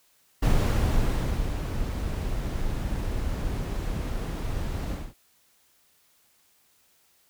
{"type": "noise with ADSR envelope", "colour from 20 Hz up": "brown", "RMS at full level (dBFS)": -20, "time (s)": [0.42, 5.14], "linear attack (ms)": 12, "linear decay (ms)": 1100, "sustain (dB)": -9, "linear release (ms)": 220, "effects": ["white hiss -64 dBFS RMS until 7.29 s"]}